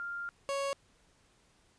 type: tone pair in turn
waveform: sine / 30% pulse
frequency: 1396.9 / 554.4 Hz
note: F6 / C#5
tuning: 0 / 0 cents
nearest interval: octave + major third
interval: 1600 cents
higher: first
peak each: -36 / -29 dBFS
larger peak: second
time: 0-0.29 / 0.49-0.73 s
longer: first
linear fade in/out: 0 ms
effects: pink hiss -67 dBFS RMS until 1.78 s + resampled to 22050 Hz